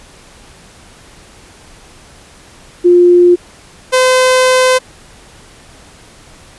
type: tone pair in turn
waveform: sine / sawtooth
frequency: 352.9 / 512.5 Hz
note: F4 / C5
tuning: +18 / -36 cents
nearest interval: tritone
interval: 646 cents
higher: second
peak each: -3 dBFS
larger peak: neither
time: 2.84-3.36 / 3.92-4.79 s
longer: second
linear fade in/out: 20 ms
effects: pink hiss -40 dBFS RMS until 6.58 s + resampled to 24000 Hz